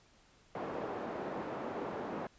pink band-pass noise, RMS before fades -40 dBFS, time 0.55-2.27 s, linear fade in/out 2 ms, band 300 to 910 Hz, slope 12 dB/octave, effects pink hiss -65 dBFS RMS until 2.38 s + resampled to 16000 Hz

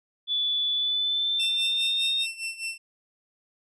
sine tone with pitch glide, 3459 to 3686 Hz, A7 to A#7, -30 to -20 cents, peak -23 dBFS, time 0.27-2.27 s, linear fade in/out 50 ms, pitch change +110 cents, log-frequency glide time 0.73-2.15 s
sawtooth tone with tremolo, 2690 Hz, E7, 34 cents sharp, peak -25 dBFS, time 1.39-2.78 s, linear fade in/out 10 ms, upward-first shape sine, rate 4.9 Hz, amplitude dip 80%
effects resampled to 24000 Hz

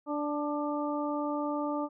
harmonic tone with a mistuned harmonic, 293.7 Hz, D4, in tune, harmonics 1 / 2 / 3 / 4, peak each -32 / -35 / -37 / -38 dBFS, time 0.06-1.89 s, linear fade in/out 50 ms, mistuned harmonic 4, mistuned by +20 cents, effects none

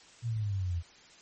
sine exponential sweep, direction down, 120.4 to 82.41 Hz, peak -29 dBFS, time 0.22-0.83 s, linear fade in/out 50 ms, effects white hiss -56 dBFS RMS until 1.21 s + MP3 32 kbps

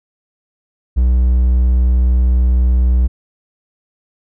triangle tone, 61.9 Hz, B1, 5 cents sharp, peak -7 dBFS, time 0.96-3.08 s, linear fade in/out 20 ms, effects none

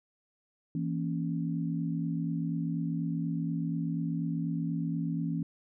sine chord, A# diminished, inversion second, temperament equal, 164.81 / 233.1 / 277.2 Hz, E3 / A#3 / C#4, 0 / 0 / 0 cents, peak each -31 / -37 / -35 dBFS, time 0.75-5.43 s, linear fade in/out 2 ms, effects none

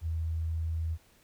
sine tone, 81.2 Hz, E2, 26 cents flat, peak -29 dBFS, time 0.01-0.98 s, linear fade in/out 50 ms, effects pink hiss -63 dBFS RMS until 1.23 s

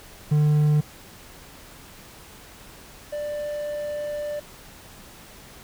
triangle tone pair in turn, 150 / 591.2 Hz, D3 / D5, +37 / +11 cents, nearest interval 2 octaves, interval 2374 cents, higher second, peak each -14 / -25 dBFS, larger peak first, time 0.31-0.81 / 3.12-4.4 s, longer second, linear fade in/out 10 ms, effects pink hiss -46 dBFS RMS until 5.63 s

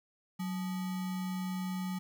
sine tone with sample-and-hold, 185 Hz, F#3, in tune, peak -33 dBFS, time 0.39-1.99 s, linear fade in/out 10 ms, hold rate 1050 Hz, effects none

